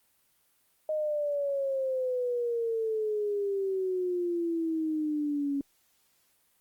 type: exponential sweep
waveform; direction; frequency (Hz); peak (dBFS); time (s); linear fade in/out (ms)
sine; down; 622.3 to 277.2; -27; 0.89-5.61; 2
effects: white hiss -69 dBFS RMS until 6.6 s + Opus 32 kbps